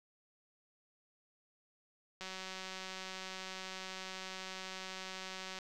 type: click train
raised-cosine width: 0.2 ms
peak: -27 dBFS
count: 636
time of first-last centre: 2.21-5.588 s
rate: 188 Hz
effects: none